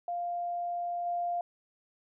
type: tone with level steps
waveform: sine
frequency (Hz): 698.5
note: F5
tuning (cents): 0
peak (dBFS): -31 / -29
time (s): 0.08-1.41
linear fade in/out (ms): 2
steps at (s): 1.05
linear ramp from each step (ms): 20
effects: none